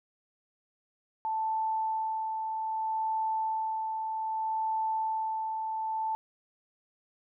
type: tone with tremolo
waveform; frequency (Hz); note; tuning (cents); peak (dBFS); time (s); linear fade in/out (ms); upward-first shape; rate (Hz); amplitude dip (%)
sine; 881; A5; +2; -27; 1.25-6.15; 0; sine; 0.63; 35
effects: none